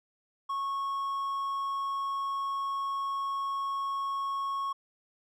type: tone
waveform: triangle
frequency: 1100 Hz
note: C#6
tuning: 14 cents flat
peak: -28 dBFS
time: 0.49-4.73 s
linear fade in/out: 10 ms
effects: none